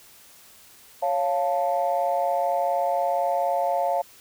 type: chord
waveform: sine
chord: Db augmented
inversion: none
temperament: equal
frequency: 554.4 / 698.5 / 880 Hz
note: Db5 / F5 / A5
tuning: 0 / 0 / 0 cents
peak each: -25 / -23 / -27 dBFS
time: 1.02-4.02 s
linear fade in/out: 10 ms
effects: tanh soft clip ceiling -13 dBFS + white hiss -51 dBFS RMS until 4.2 s